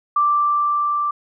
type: tone with level ramp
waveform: sine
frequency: 1174.7 Hz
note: D6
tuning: in tune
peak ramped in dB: -13 to -18 dBFS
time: 0.16-1.11 s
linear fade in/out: 5 ms
effects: none